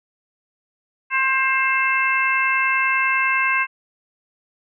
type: harmonic tone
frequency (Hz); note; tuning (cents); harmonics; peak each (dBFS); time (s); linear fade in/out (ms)
530; C5; +22; 2 / 3 / 4 / 5; -22 / -22 / -22 / -22; 1.1-3.67; 50
effects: none